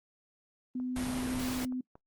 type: tone with pitch glide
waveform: sine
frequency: 252.3 to 253.9 Hz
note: B3 to B3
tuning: +37 to +48 cents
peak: -32 dBFS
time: 0.75-1.81 s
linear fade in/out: 5 ms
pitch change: +11 cents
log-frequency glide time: 1.08-1.39 s
type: click train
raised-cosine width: 1 ms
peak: -37 dBFS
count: 6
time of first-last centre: 0.8-1.955 s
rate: 4.33 Hz
type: noise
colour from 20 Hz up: pink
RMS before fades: -38 dBFS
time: 0.96-1.65 s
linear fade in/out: 2 ms
effects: noise-tail reverb RT60 0.1 s tail -23 dB re dry + Opus 32 kbps